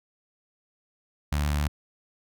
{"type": "tone with notch filter", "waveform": "sawtooth", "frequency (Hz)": 73.42, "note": "D2", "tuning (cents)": 0, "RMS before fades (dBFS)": -26, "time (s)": [1.32, 1.68], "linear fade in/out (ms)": 5, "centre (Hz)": 410, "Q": 0.77, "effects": []}